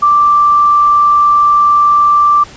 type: tone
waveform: sine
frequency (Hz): 1174.7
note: D6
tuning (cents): 0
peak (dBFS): -5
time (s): 0.02-2.44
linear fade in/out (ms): 10
effects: pink hiss -35 dBFS RMS until 2.56 s + resampled to 16000 Hz